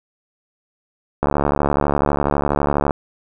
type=click train; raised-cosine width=1 ms; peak=-3 dBFS; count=122; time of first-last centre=1.23-2.908 s; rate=72.1 Hz; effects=none